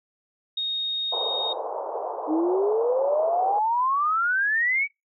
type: tone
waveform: sine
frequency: 3723 Hz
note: A#7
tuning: 3 cents flat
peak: -24 dBFS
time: 0.57-1.53 s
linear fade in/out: 5 ms
type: band-pass noise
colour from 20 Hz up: pink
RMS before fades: -31 dBFS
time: 1.12-3.59 s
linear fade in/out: 5 ms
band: 440 to 1000 Hz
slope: 48 dB/octave
type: exponential sweep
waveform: sine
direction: up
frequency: 301.2 to 2303 Hz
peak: -20 dBFS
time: 2.27-4.88 s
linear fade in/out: 50 ms
effects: noise-tail reverb RT60 0.2 s tail -25 dB re dry